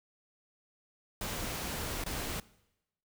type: noise with dropouts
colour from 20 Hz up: pink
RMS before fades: -37 dBFS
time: 1.21-2.4 s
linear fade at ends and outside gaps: 2 ms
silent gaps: 2.039-2.062 s
effects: noise-tail reverb RT60 0.9 s tail -21 dB re dry